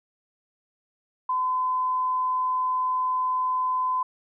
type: tone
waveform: sine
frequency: 1018 Hz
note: C6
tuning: 48 cents flat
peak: -22 dBFS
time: 1.29-4.03 s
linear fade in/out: 5 ms
effects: none